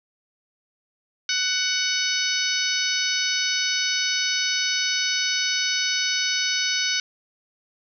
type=harmonic tone; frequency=745 Hz; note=F#5; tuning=12 cents sharp; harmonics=2 / 3 / 4 / 5 / 6 / 7 / 8; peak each=-29 / -29 / -29 / -29 / -29 / -29 / -29 dBFS; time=1.29-7 s; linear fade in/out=2 ms; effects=none